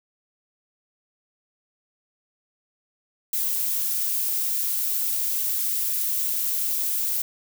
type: noise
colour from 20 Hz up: violet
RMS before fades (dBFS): -25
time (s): 3.33-7.22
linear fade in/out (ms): 2
effects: none